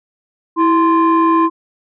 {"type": "tone pair together", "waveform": "sine", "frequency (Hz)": [328.2, 1042], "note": ["E4", "C6"], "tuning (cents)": [-8, -7], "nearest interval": "octave + minor sixth", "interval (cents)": 2001, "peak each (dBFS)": -10, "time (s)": [0.56, 1.5], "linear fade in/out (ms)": 50, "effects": ["tanh soft clip ceiling -6 dBFS"]}